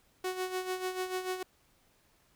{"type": "tone with tremolo", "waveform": "sawtooth", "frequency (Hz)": 370, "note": "F#4", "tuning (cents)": 0, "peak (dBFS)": -27, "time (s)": [0.24, 1.43], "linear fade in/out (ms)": 5, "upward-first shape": "sine", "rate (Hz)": 6.8, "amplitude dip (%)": 65, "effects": ["pink hiss -68 dBFS RMS until 2.35 s"]}